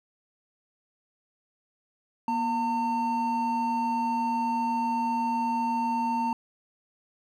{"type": "tone pair together", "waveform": "triangle", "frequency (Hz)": [238.7, 907], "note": ["A#3", "A#5"], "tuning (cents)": [41, -48], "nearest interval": "octave + major seventh", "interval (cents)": 2311, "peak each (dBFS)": [-28, -24], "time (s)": [2.28, 6.33], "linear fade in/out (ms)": 2, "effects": []}